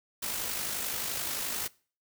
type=noise with amplitude modulation; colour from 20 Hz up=white; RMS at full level=-32 dBFS; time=0.22-1.68 s; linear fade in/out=10 ms; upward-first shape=sine; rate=51.5 Hz; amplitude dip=40%; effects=noise-tail reverb RT60 0.4 s tail -22 dB re dry